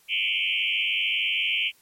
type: tone with frequency modulation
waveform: sine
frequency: 2696 Hz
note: E7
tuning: 38 cents sharp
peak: -22 dBFS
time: 0.08-1.72 s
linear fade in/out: 50 ms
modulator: 93.1 Hz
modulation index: 4.9
effects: white hiss -60 dBFS RMS until 1.81 s + MP3 64 kbps